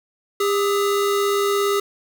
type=tone pair together; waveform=square; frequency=401.9 / 1283 Hz; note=G4 / E6; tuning=+43 / -47 cents; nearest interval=octave + minor sixth; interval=2010 cents; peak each=-19 / -26 dBFS; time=0.4-1.8 s; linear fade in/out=5 ms; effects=7-bit